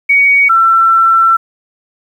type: tone pair in turn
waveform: sine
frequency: 2246 / 1343.9 Hz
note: C#7 / E6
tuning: +22 / +33 cents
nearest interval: major sixth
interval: 889 cents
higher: first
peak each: -5 dBFS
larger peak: neither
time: 0.09-0.49 / 0.49-1.37 s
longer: second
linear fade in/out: 10 ms
effects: 7-bit